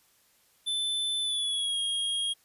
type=tone with pitch glide; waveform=square; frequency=3520 to 3265 Hz; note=A7 to G#7; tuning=0 to -30 cents; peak=-28 dBFS; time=0.66-2.34 s; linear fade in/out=20 ms; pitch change=-130 cents; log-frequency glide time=1.21-1.79 s; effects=white hiss -65 dBFS RMS until 2.44 s + resampled to 32000 Hz